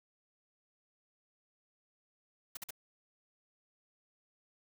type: noise bursts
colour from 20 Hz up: white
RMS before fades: -42 dBFS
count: 3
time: 2.55-2.707 s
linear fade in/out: 5 ms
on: 21 ms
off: 47 ms
effects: none